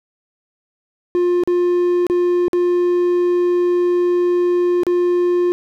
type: tone with dropouts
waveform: triangle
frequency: 353.6 Hz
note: F4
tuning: 22 cents sharp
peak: -11 dBFS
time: 1.15-5.52 s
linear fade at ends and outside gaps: 0 ms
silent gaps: 1.436-1.475 / 2.067-2.099 / 2.482-2.532 / 4.834-4.867 s
effects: none